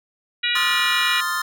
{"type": "harmonic tone", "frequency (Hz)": 481.4, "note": "B4", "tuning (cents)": -44, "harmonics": [3, 4, 5, 6, 7, 8], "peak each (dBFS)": [-29, -25, -25, -25, -32, -25], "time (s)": [0.43, 1.21], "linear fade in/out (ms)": 10}
{"type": "chord", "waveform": "square", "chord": "F dominant seventh", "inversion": "second", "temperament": "equal", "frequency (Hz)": [1046.5, 1244.5, 1396.9, 1760], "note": ["C6", "Eb6", "F6", "A6"], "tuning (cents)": [0, 0, 0, 0], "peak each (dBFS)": [-29, -28, -28, -27], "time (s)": [0.55, 1.42], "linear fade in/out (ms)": 5}
{"type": "clicks", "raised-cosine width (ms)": 0.5, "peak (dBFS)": -27, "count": 9, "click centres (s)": [0.568, 0.632, 0.672, 0.709, 0.743, 0.796, 0.855, 0.912, 1.013]}
{"effects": []}